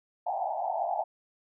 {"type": "band-pass noise", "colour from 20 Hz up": "pink", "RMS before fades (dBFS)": -31, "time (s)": [0.26, 1.04], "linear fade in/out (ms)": 10, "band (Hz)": [640, 870], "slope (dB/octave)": 96, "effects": []}